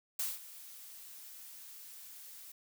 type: noise with ADSR envelope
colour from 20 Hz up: blue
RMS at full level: -34 dBFS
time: 0.19-2.52 s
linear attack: 6 ms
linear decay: 190 ms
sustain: -17 dB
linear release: 5 ms
effects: none